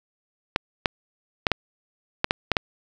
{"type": "clicks", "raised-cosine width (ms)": 0.3, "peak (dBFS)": -3, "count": 8, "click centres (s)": [0.561, 0.858, 1.468, 1.517, 2.244, 2.309, 2.517, 2.568], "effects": []}